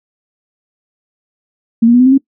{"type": "tone with pitch steps", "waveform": "sine", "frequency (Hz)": [228.8, 236.9, 245.2, 253.9, 262.8, 272.1], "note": ["A#3", "A#3", "B3", "B3", "C4", "C#4"], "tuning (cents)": [-32, 28, -12, 48, 8, -32], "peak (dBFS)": -4, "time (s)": [1.82, 2.18], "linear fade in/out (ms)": 10, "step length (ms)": 60, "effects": ["noise-tail reverb RT60 0.1 s tail -21 dB re dry"]}